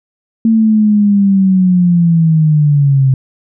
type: linear sweep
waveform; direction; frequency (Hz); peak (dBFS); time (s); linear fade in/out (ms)
sine; down; 226.5 to 130.81; -6; 0.45-3.14; 2
effects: none